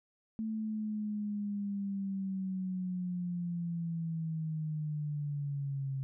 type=linear sweep; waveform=sine; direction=down; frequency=221.2 to 133.9 Hz; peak=-33 dBFS; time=0.39-6.03 s; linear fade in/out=0 ms; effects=none